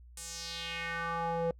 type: tone with band-pass filter sweep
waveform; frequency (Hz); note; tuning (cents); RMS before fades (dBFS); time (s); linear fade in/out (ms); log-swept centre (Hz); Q
square; 167.6; E3; +29; -36; 0.17-1.51; 2; 8900 to 500; 2.6
effects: noise-tail reverb RT60 0.1 s tail -26 dB re dry + added 60 Hz sine -51 dBFS peak until 1.59 s